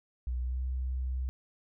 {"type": "tone with pitch glide", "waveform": "sine", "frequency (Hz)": [61.74, 63.99], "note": ["B1", "C2"], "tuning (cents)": [0, -38], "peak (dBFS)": -30, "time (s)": [0.27, 1.29], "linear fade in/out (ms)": 0, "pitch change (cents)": 62, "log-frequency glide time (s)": [0.42, 0.6], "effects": []}